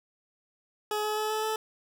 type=tone with pitch steps; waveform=20% pulse; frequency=422.8 / 426.2 / 429.7 / 433.2 / 436.7 Hz; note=G#4 / G#4 / A4 / A4 / A4; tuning=+31 / +45 / -41 / -27 / -13 cents; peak=-23 dBFS; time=0.91-1.56 s; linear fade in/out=2 ms; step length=130 ms; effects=none